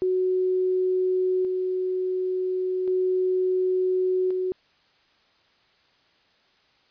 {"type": "tone with tremolo", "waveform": "sine", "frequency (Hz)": 370, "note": "F#4", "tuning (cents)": 0, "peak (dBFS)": -20, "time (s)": [0.02, 4.52], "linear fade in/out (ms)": 0, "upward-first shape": "square", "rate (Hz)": 0.35, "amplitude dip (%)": 30, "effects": ["white hiss -62 dBFS RMS until 6.9 s", "resampled to 11025 Hz"]}